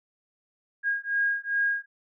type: beating tone pair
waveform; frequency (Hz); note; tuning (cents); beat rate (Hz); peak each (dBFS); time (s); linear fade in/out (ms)
sine; 1630 / 1632.5; G#6 / G#6; -33 / -30; 2.5; -27; 0.83-1.86; 50
effects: none